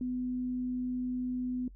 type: tone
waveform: sine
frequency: 250.6 Hz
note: B3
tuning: 25 cents sharp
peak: -31 dBFS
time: 0.01-1.68 s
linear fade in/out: 2 ms
effects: noise-tail reverb RT60 0.1 s tail -19 dB re dry + added 47 Hz sine -48 dBFS peak until 1.75 s